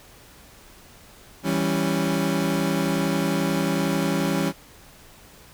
30% pulse chord, C# diminished, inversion first, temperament equal, 164.81 / 196 / 277.2 Hz, E3 / G3 / C#4, 0 / 0 / 0 cents, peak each -23 dBFS, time 1.43-4.53 s, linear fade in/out 50 ms, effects pink hiss -49 dBFS RMS until 5.53 s

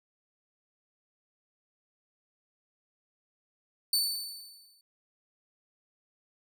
sawtooth tone with exponential decay, 4512 Hz, C#8, 30 cents sharp, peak -20 dBFS, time 3.93-4.81 s, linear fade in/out 2 ms, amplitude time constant 190 ms, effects none

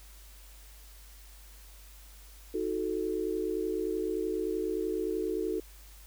sine chord, D# diminished, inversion none, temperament equal with one note detuned, 316.7 / 370 / 440 Hz, D#4 / F#4 / A4, +31 / 0 / 0 cents, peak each -35 / -33 / -33 dBFS, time 2.54-5.6 s, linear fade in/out 5 ms, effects added 50 Hz sine -50 dBFS peak until 6.06 s + white hiss -56 dBFS RMS until 6.06 s

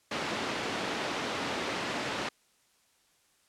pink band-pass noise, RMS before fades -34 dBFS, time 0.11-2.29 s, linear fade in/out 5 ms, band 240 to 4100 Hz, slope 12 dB/octave, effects white hiss -68 dBFS RMS until 3.48 s + low-pass 10000 Hz 12 dB/octave

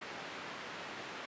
white low-pass noise, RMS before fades -45 dBFS, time 0.01-1.26 s, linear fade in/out 10 ms, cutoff 2200 Hz, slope 12 dB/octave, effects high-pass 150 Hz 12 dB/octave + resampled to 16000 Hz

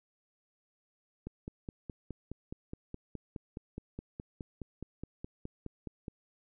click train, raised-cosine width 3 ms, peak -27 dBFS, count 24, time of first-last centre 1.27-6.082 s, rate 4.78 Hz, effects none

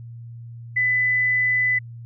sine tone, 2000 Hz, B6, 21 cents sharp, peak -17 dBFS, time 0.76-1.79 s, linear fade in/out 10 ms, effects added 117 Hz sine -35 dBFS peak until 2.05 s

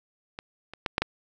clicks, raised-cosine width 0.3 ms, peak -20 / -24 / -10 / -7 / -8 dBFS, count 5, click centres 0.389 / 0.736 / 0.862 / 0.981 / 1.02 s, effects none

